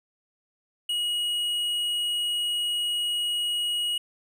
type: tone with tanh clipping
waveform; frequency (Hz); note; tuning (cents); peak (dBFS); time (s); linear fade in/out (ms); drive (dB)
sine; 2900; F#7; -35; -26; 0.89-3.98; 5; 9
effects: none